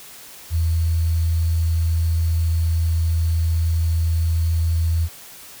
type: tone with sample-and-hold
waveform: sine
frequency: 82.41 Hz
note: E2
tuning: in tune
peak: -16 dBFS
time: 0.5-5.09 s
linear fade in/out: 50 ms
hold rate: 4410 Hz
effects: white hiss -41 dBFS RMS until 5.6 s